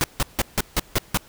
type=noise bursts; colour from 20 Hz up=pink; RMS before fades=-20 dBFS; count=7; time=0.01-1.173 s; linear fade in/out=0 ms; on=29 ms; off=160 ms; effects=pink hiss -50 dBFS RMS until 1.28 s